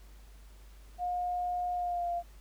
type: tone with pitch glide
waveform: sine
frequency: 715 to 694.2 Hz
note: F5 to F5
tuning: +41 to -11 cents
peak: -30 dBFS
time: 0.98-2.23 s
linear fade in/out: 50 ms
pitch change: -52 cents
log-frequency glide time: 1.74-2.11 s
effects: added 50 Hz sine -50 dBFS peak until 2.4 s + pink hiss -62 dBFS RMS until 2.4 s